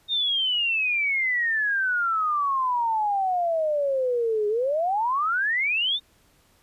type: exponential two-way sweep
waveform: sine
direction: down then up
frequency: 3700 to 410.9 to 3700 Hz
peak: -21 dBFS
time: 0.08-6 s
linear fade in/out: 50 ms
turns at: 4.48 s
effects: pink hiss -61 dBFS RMS until 6.62 s + resampled to 32000 Hz